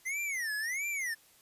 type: tone with vibrato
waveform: square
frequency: 2000 Hz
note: B6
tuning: 21 cents sharp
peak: -33 dBFS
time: 0.05-1.15 s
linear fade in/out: 20 ms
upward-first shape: sine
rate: 1.5 Hz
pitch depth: 290 cents each way
effects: white hiss -62 dBFS RMS until 1.41 s + resampled to 32000 Hz